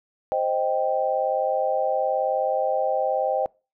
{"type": "chord", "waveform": "sine", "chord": "C minor", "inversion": "none", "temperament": "equal", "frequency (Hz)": [523.3, 622.3, 784], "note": ["C5", "Eb5", "G5"], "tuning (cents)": [0, 0, 0], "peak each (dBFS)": -25, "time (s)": [0.32, 3.46], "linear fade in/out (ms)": 0, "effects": ["noise-tail reverb RT60 0.3 s tail -24 dB re dry"]}